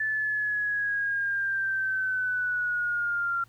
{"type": "linear sweep", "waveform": "sine", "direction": "down", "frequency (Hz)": [1749, 1376], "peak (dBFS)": -25, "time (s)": [0, 3.44], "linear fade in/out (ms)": 5, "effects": ["added 114 Hz sine -56 dBFS peak until 3.48 s", "pink hiss -63 dBFS RMS until 3.48 s"]}